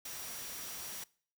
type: tone in noise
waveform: sine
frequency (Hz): 5730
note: F8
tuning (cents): +44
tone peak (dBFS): -49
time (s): 0.05-1.04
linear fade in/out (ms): 5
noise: white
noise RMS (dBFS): -44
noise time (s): 0.05-1.04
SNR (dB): -8
effects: noise-tail reverb RT60 0.5 s tail -23 dB re dry